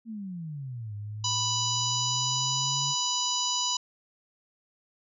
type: exponential two-way sweep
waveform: sine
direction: down then up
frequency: 233.1 to 102.6 to 141.6 Hz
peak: -34 dBFS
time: 0.05-2.95 s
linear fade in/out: 50 ms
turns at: 0.94 s
type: harmonic tone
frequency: 987.8 Hz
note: B5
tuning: in tune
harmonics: 1 / 3 / 4 / 5 / 6 / 7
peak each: -33 / -33 / -33 / -33 / -33 / -33 dBFS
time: 1.24-3.77 s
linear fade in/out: 5 ms
effects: none